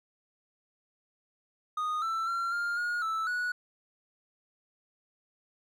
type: tone with pitch steps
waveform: triangle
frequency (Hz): 1237 / 1332 / 1369 / 1403 / 1435 / 1316 / 1467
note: D#6 / E6 / F6 / F6 / F6 / E6 / F#6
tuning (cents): -10 / +18 / -35 / +8 / +47 / -3 / -15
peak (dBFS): -27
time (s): 1.77-3.52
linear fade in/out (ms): 5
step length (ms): 250
effects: none